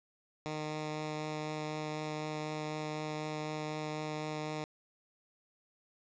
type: tone with vibrato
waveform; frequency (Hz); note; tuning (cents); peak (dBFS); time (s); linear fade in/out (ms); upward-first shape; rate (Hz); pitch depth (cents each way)
10% pulse; 153.4; D#3; -24; -28; 0.46-4.64; 0; triangle; 4; 9
effects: resampled to 16000 Hz + 9-bit